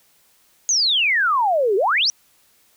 sine exponential two-way sweep, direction down then up, 6645 to 370 to 6040 Hz, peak -15 dBFS, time 0.69-2.1 s, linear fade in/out 0 ms, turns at 1.76 s, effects white hiss -58 dBFS RMS until 2.76 s

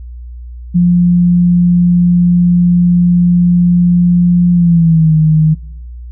sine tone with pitch glide, 175.8 to 156.62 Hz, F3 to D#3, +12 to +12 cents, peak -5 dBFS, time 0.74-5.55 s, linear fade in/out 20 ms, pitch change -200 cents, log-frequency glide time 4.53-5.15 s, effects noise-tail reverb RT60 0.8 s tail -23 dB re dry + added 60 Hz sine -25 dBFS peak until 6.11 s

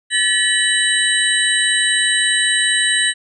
sine tone cluster, 1738 / 1918 / 2993 / 3925 / 8430 Hz, A6 / A#6 / F#7 / B7 / C9, -22 / +49 / +19 / -11 / +12 cents, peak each -20 dBFS, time 0.1-3.14 s, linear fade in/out 50 ms, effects none

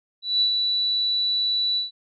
sine tone with ADSR envelope, 3951 Hz, B7, in tune, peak -16 dBFS, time 0.22-1.91 s, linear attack 190 ms, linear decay 92 ms, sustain -4 dB, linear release 140 ms, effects none

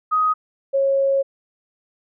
sine tone pair in turn, 1254 / 546.8 Hz, D#6 / C#5, +13 / -24 cents, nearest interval octave + major second, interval 1437 cents, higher first, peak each -15 dBFS, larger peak neither, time 0.11-0.34 / 0.73-1.23 s, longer second, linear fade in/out 20 ms, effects none

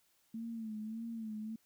sine tone with vibrato, 222.3 Hz, A3, 18 cents sharp, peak -39 dBFS, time 0.34-1.56 s, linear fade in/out 5 ms, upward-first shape sine, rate 1.7 Hz, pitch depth 67 cents each way, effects white hiss -73 dBFS RMS until 1.65 s

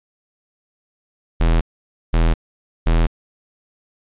square tone bursts, 41.2 Hz, E1, in tune, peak -13 dBFS, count 3, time 1.4-3.07 s, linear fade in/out 10 ms, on 210 ms, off 520 ms, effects resampled to 8000 Hz + 9-bit

